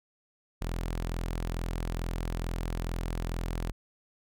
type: tone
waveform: sawtooth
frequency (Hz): 42.28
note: E1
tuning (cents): +45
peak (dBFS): -27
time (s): 0.61-3.72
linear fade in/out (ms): 10
effects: none